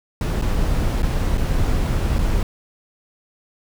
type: noise with dropouts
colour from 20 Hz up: brown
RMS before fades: -19 dBFS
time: 0.21-2.43 s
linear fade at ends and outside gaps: 2 ms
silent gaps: 0.415-0.421 / 1.022-1.029 / 1.374-1.378 / 2.185-2.189 s
effects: none